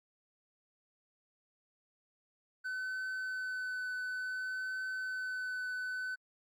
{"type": "tone with vibrato", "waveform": "triangle", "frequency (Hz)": 1512, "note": "F#6", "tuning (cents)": 37, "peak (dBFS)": -34, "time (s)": [2.64, 6.16], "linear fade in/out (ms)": 20, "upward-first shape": "triangle", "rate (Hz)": 0.57, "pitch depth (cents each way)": 12, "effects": ["AAC 64 kbps"]}